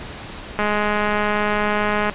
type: click train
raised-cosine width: 0.5 ms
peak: -6 dBFS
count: 316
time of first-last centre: 0.59-2.097 s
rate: 209 Hz
effects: pink hiss -34 dBFS RMS until 2.14 s + resampled to 8000 Hz